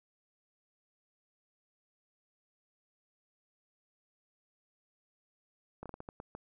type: slowing click train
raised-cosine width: 1 ms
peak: -29 dBFS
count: 8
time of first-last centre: 5.83-6.35 s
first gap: 27 ms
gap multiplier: 1.33
effects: none

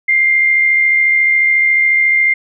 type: tone with amplitude modulation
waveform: sine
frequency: 2100 Hz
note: C7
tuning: 6 cents sharp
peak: -7 dBFS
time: 0.08-2.34 s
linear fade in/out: 10 ms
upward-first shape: sine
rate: 74.1 Hz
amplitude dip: 35%
effects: none

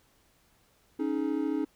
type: chord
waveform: triangle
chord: C# suspended second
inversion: none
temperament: equal with one note detuned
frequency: 277.2 / 311.1 / 421.8 Hz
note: C#4 / D#4 / G#4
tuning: 0 / 0 / +27 cents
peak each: -29 / -28 / -34 dBFS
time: 0.99-1.65 s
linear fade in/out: 10 ms
effects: pink hiss -66 dBFS RMS until 1.75 s

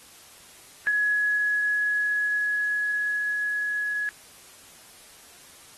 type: tone with level ramp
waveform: sine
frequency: 1683 Hz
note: G#6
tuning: 23 cents sharp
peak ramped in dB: -20 to -25 dBFS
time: 0.87-4.09 s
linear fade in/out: 0 ms
effects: white hiss -50 dBFS RMS until 5.77 s + AAC 32 kbps

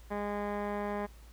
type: tone with low-pass filter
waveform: 15% pulse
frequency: 205.4 Hz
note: G#3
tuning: 19 cents flat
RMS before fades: -35 dBFS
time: 0.1-1.07 s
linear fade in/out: 20 ms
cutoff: 1400 Hz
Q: 2.4
effects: added 56 Hz sine -50 dBFS peak until 1.32 s + pink hiss -61 dBFS RMS until 1.32 s

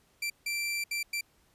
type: tone bursts at uneven times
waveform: sawtooth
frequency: 2349 Hz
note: D7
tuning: in tune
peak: -27 dBFS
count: 4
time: 0.22-0.3 / 0.46-0.84 / 0.91-1.03 / 1.13-1.21 s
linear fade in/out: 5 ms
effects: pink hiss -67 dBFS RMS until 1.54 s + resampled to 32000 Hz

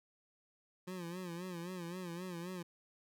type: tone with vibrato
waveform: 25% pulse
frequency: 176.8 Hz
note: F3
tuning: 22 cents sharp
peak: -38 dBFS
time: 0.87-2.63 s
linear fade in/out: 10 ms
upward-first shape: sine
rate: 3.8 Hz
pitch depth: 93 cents each way
effects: none

